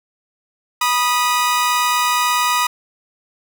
sawtooth tone pair together, 978 / 1239.7 Hz, B5 / D#6, -17 / -7 cents, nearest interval major third, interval 410 cents, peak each -14 dBFS, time 0.81-2.67 s, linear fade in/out 5 ms, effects none

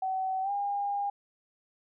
sine tone with pitch glide, 758 to 807.7 Hz, F#5 to G#5, +42 to -48 cents, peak -28 dBFS, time 0.02-1.1 s, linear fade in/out 5 ms, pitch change +110 cents, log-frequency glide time 0.42-0.51 s, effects none

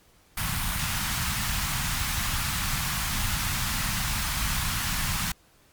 pink band-stop noise, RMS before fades -28 dBFS, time 0.37-5.32 s, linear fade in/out 5 ms, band 200 to 920 Hz, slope 24 dB/octave, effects pink hiss -60 dBFS RMS until 5.72 s + Opus 48 kbps

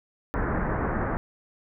pink low-pass noise, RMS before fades -27 dBFS, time 0.34-1.17 s, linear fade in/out 0 ms, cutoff 1800 Hz, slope 48 dB/octave, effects none

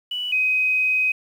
sine tone pair in turn, 2960 / 2518 Hz, F#7 / D#7, 0 / +20 cents, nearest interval minor third, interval 280 cents, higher first, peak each -24 / -17 dBFS, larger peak second, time 0.11-0.32 / 0.32-1.12 s, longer second, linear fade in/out 5 ms, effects 8-bit

